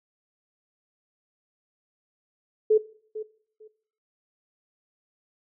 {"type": "tone with echo", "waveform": "sine", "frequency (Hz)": 432.5, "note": "A4", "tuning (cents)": -30, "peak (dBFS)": -15, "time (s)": [2.7, 2.78], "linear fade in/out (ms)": 10, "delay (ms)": 450, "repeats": 2, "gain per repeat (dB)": -15, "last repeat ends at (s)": 3.68, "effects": ["noise-tail reverb RT60 0.6 s tail -19 dB re dry"]}